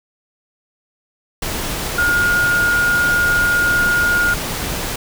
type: tone in noise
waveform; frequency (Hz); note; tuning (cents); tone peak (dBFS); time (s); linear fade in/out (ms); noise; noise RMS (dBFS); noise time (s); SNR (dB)
sine; 1427; F6; +37; -13; 1.98-4.34; 5; pink; -23; 1.42-4.96; +7
effects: none

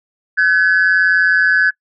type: tone pair together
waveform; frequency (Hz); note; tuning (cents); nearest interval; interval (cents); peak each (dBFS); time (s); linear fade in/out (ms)
sine; 1517 / 1696; F#6 / G#6; +43 / +36; major second; 193; -11; 0.37-1.71; 20
effects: noise-tail reverb RT60 0.1 s tail -25 dB re dry + tanh soft clip ceiling -5 dBFS

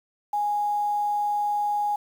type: tone with quantisation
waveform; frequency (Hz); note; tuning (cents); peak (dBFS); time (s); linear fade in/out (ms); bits
sine; 828; G#5; -5; -22; 0.33-1.96; 5; 8
effects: none

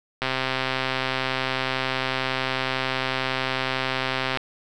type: click train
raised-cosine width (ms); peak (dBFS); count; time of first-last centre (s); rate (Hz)
0.3; -8; 545; 0.22-4.373; 131
effects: none

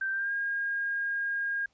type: tone with pitch glide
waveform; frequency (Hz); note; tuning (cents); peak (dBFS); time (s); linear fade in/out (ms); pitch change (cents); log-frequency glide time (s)
sine; 1565 to 1622.1; G6 to G#6; -3 to -41; -28; 0.01-1.66; 5; +62; 0.12-0.32
effects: pink hiss -71 dBFS RMS until 1.73 s + resampled to 16000 Hz

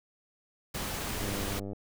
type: noise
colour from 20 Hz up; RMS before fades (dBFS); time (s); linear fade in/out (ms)
pink; -35; 0.74-1.6; 10
type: click train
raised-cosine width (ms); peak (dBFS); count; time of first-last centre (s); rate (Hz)
2; -26; 53; 1.21-1.732; 99.6
effects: none

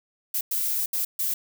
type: noise bursts at uneven times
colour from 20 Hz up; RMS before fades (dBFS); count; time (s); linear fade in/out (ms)
violet; -26; 4; 0.34-0.41 / 0.51-0.86 / 0.93-1.05 / 1.19-1.34; 5
effects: none

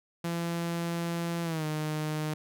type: tone with pitch glide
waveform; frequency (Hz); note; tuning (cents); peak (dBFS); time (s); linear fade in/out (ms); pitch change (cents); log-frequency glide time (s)
sawtooth; 169.6 to 153.74; E3 to D#3; +50 to -20; -26; 0.24-2.34; 5; -170; 1.43-1.65
effects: none

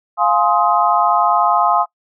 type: chord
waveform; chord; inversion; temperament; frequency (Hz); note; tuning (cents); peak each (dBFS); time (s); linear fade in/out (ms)
sine; F minor seventh; none; just; 698.5 / 838.1 / 1047.7 / 1257.2; F5 / Ab5 / C6 / Eb6; 0 / +16 / +2 / +18; -17; 0.17-1.86; 50
effects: noise-tail reverb RT60 0.1 s tail -22 dB re dry

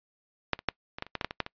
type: clicks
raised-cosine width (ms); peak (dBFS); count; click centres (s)
0.3; -8 / -24 / -8 / -21 / -16 / -29 / -15 / -14 / -12 / -19 / -11 / -21; 12; 0.533 / 0.591 / 0.687 / 0.985 / 1.024 / 1.066 / 1.153 / 1.212 / 1.246 / 1.309 / 1.403 / 1.464
effects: noise-tail reverb RT60 0.1 s tail -25 dB re dry + resampled to 11025 Hz

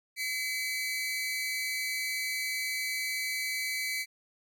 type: tone pair together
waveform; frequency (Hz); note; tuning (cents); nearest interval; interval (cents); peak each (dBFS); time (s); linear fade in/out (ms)
sawtooth; 2035 / 2284; C7 / D7; -49 / -49; major second; 200; -31 / -30; 0.16-4.06; 50
effects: none

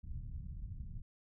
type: low-pass noise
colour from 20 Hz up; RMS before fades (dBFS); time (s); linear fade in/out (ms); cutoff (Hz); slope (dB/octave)
pink; -44; 0.03-1.02; 10; 140; 24
effects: none

